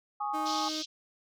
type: chord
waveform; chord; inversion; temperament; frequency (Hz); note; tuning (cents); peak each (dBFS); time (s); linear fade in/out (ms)
sine; Ab suspended fourth; none; equal; 830.6 / 1108.7 / 1244.5; Ab5 / Db6 / Eb6; 0 / 0 / 0; -32 / -38 / -36; 0.2-0.69; 10
type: tone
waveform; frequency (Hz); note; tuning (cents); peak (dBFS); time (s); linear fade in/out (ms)
35% pulse; 310.8; D#4; -2; -34; 0.33-0.83; 20
type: band-pass noise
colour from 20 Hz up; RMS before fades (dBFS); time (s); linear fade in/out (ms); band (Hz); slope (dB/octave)
white; -37; 0.45-0.86; 20; 3100 to 5700; 48
effects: none